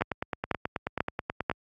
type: two click trains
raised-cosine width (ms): 0.5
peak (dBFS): -14 / -10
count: 15 / 4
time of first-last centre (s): 0.01-1.514 / 0.02-1.498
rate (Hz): 9.31 / 2.03
effects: high-pass 60 Hz 12 dB/octave + AAC 64 kbps